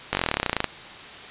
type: slowing click train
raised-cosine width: 0.3 ms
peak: -5 dBFS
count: 19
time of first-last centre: 0.13-0.643 s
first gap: 20 ms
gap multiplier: 1.04
effects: white hiss -40 dBFS RMS until 1.3 s + resampled to 8000 Hz